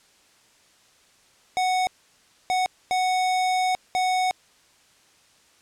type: tone bursts at uneven times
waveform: square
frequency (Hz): 740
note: F#5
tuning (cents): 0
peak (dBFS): -21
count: 4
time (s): 1.57-1.87 / 2.5-2.66 / 2.91-3.75 / 3.95-4.31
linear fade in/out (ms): 0
effects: white hiss -58 dBFS RMS until 5.61 s + low-pass 8000 Hz 12 dB/octave